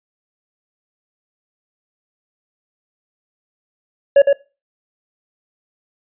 triangle tone with echo, 561 Hz, C#5, 21 cents sharp, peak -3 dBFS, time 4.16-4.22 s, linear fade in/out 5 ms, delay 110 ms, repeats 1, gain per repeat -4 dB, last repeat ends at 4.33 s, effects noise-tail reverb RT60 0.3 s tail -20 dB re dry + resampled to 8000 Hz

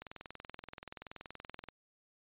click train, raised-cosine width 0.3 ms, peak -29 dBFS, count 36, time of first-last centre 0.02-1.687 s, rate 21 Hz, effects resampled to 8000 Hz

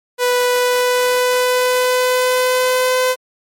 sawtooth tone with pitch glide, 493.9 to 509.5 Hz, B4 to C5, 0 to -46 cents, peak -9 dBFS, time 0.18-3.16 s, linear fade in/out 50 ms, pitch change +54 cents, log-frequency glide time 0.47-2.95 s, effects MP3 64 kbps

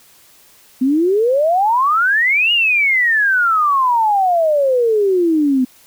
sine exponential two-way sweep, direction up then down, 249.3 to 2900 to 249.3 Hz, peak -11 dBFS, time 0.81-5.65 s, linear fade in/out 10 ms, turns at 2.52 s, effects white hiss -48 dBFS RMS until 5.86 s

